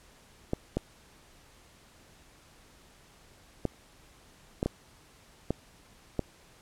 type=clicks; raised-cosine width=2 ms; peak=-14 dBFS; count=7; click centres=0.534 / 0.77 / 3.653 / 4.629 / 4.66 / 5.506 / 6.193 s; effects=pink hiss -58 dBFS RMS until 6.61 s + low-pass 11000 Hz 12 dB/octave